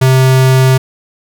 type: tone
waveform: square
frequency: 130.81 Hz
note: C3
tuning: in tune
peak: -6 dBFS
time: 0.01-0.78 s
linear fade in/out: 10 ms
effects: none